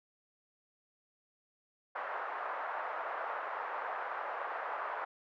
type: band-pass noise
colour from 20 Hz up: white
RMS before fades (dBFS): -39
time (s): 1.95-5.05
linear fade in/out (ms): 10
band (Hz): 580 to 1400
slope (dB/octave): 24
effects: none